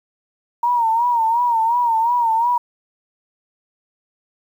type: tone with vibrato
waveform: sine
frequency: 932.3 Hz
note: A#5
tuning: in tune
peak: -14 dBFS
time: 0.63-2.58 s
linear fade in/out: 5 ms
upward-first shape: sine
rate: 2.8 Hz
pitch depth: 83 cents each way
effects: 8-bit

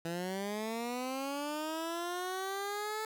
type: linear sweep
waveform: 15% pulse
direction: up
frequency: 164.81 to 438.5 Hz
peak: -29 dBFS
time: 0.05-3.05 s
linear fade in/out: 2 ms
effects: none

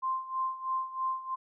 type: tone with tremolo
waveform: sine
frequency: 1046.5 Hz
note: C6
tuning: in tune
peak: -27 dBFS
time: 0.02-1.36 s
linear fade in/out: 20 ms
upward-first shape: sine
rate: 3.1 Hz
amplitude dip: 80%
effects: none

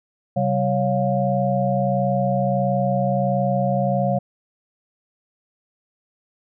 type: tone cluster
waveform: sine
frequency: 131.8 / 193.3 / 554 / 707 Hz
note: C3 / G3 / C#5 / F5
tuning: +13 / -24 / -1 / +21 cents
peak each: -23 dBFS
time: 0.36-4.19 s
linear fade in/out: 10 ms
effects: none

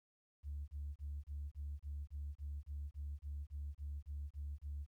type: tone bursts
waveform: sine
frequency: 72.3 Hz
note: D2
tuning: 27 cents flat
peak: -40 dBFS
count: 16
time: 0.43-4.865 s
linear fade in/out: 50 ms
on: 250 ms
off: 29 ms
effects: tanh soft clip ceiling -37 dBFS + 13-bit

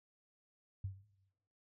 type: tone with exponential decay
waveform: sine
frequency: 96.5 Hz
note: G2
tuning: 27 cents flat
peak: -35 dBFS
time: 0.84-1.08 s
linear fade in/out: 5 ms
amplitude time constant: 52 ms
effects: noise-tail reverb RT60 1.0 s tail -19 dB re dry

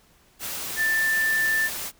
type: tone in noise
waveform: sine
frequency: 1772 Hz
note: A6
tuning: 12 cents sharp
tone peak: -20 dBFS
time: 0.76-1.7 s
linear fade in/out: 50 ms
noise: white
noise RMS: -32 dBFS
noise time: 0.39-1.92 s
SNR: +9 dB
effects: pink hiss -59 dBFS RMS until 1.99 s

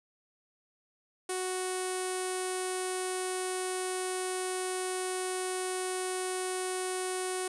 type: tone with low-pass filter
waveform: sawtooth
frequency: 370 Hz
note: F#4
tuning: in tune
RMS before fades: -34 dBFS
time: 1.29-7.48 s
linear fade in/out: 5 ms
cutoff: 9300 Hz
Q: 6.3
effects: none

